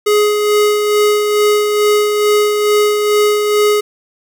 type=tone with tremolo; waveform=square; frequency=418.4 Hz; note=G#4; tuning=13 cents sharp; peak=-9 dBFS; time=0.06-3.81 s; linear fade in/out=10 ms; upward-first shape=sine; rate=2.3 Hz; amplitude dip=40%; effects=8-bit